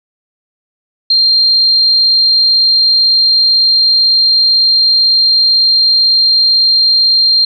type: tone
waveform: sine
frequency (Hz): 4186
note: C8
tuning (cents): 0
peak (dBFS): -6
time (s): 1.1-7.45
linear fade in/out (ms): 5
effects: none